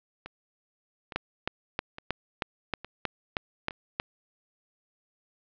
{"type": "two click trains", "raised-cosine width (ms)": 0.3, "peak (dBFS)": [-11, -23], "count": [10, 5], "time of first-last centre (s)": [[1.16, 3.999], [0.26, 3.708]], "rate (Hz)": [3.17, 1.16], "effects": ["low-pass 4000 Hz 12 dB/octave"]}